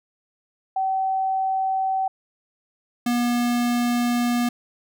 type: tone pair in turn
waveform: sine / square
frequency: 765 / 241 Hz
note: G5 / B3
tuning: -42 / -42 cents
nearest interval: octave + minor sixth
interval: 2000 cents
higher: first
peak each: -20 dBFS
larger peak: neither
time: 0.76-2.08 / 3.06-4.49 s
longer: second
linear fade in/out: 5 ms
effects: none